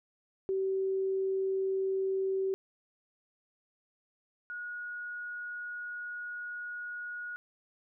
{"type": "tone pair in turn", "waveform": "sine", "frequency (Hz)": [383.8, 1449], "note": ["G4", "F#6"], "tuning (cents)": [-37, -37], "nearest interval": "octave + major seventh", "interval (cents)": 2300, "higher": "second", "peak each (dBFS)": [-28, -37], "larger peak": "first", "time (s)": [[0.49, 2.54], [4.5, 7.36]], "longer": "second", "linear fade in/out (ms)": 0, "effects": []}